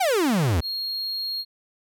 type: exponential sweep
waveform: 45% pulse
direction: down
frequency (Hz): 810 to 73.2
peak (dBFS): -19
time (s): 0-0.61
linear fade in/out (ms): 10
type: tone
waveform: triangle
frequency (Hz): 4266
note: C8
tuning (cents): +33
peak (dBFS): -25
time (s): 0.61-1.45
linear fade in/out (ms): 50
effects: none